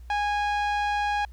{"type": "tone with low-pass filter", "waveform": "sawtooth", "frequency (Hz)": 825, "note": "G#5", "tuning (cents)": -12, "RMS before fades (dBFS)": -26, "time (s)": [0.1, 1.25], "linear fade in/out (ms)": 2, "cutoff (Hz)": 3000, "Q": 0.61, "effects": ["added 60 Hz sine -41 dBFS peak until 1.32 s", "pink hiss -64 dBFS RMS until 1.32 s"]}